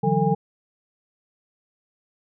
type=tone cluster; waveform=sine; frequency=147.6 / 168.3 / 188.6 / 446.9 / 812 Hz; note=D3 / E3 / F#3 / A4 / G#5; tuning=+9 / +36 / +33 / +27 / -39 cents; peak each=-24 dBFS; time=0.03-0.35 s; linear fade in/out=10 ms; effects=none